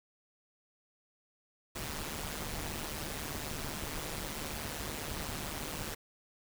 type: noise with amplitude modulation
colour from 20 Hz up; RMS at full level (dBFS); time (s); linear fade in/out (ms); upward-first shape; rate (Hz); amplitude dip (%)
pink; -36; 1.75-5.95; 10; sine; 151; 75
effects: none